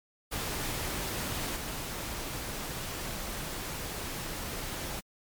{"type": "noise with level steps", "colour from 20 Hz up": "pink", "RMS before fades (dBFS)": [-34, -37], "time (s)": [0.31, 5.01], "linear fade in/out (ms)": 20, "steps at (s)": 1.56, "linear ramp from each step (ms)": 5, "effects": ["MP3 96 kbps"]}